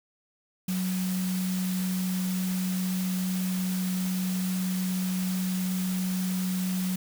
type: tone in noise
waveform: sine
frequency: 185 Hz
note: F#3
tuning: in tune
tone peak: -26 dBFS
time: 0.68-6.96 s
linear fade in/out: 5 ms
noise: white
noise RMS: -38 dBFS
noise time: 0.68-6.96 s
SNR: +9 dB
effects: none